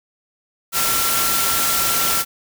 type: tone in noise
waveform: sine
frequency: 1357 Hz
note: E6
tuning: 50 cents sharp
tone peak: -25 dBFS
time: 0.72-2.25 s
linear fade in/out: 50 ms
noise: white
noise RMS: -19 dBFS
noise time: 0.72-2.25 s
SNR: -9 dB
effects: none